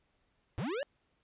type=linear sweep; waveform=square; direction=up; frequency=87.31 to 599 Hz; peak=-34 dBFS; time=0.58-0.83 s; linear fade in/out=0 ms; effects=pink hiss -75 dBFS RMS until 1.23 s + resampled to 8000 Hz